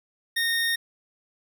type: tone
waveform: 25% pulse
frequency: 1846 Hz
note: A#6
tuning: 17 cents flat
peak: -19 dBFS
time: 0.36-0.76 s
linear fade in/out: 10 ms
effects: none